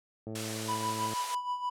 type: click train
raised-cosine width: 2 ms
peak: -27 dBFS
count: 96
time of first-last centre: 0.27-1.134 s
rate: 110 Hz
type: high-pass noise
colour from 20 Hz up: white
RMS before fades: -37 dBFS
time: 0.35-1.35 s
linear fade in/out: 5 ms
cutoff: 440 Hz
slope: 24 dB/octave
type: tone with tremolo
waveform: triangle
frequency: 987.8 Hz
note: B5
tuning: in tune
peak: -27 dBFS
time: 0.68-1.7 s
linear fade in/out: 10 ms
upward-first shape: sine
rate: 6.3 Hz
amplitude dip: 65%
effects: high-pass 60 Hz 12 dB/octave + low-pass 9000 Hz 12 dB/octave